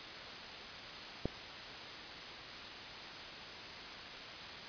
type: click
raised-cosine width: 2 ms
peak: -20 dBFS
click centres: 1.256 s
effects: white hiss -46 dBFS RMS until 4.68 s + resampled to 11025 Hz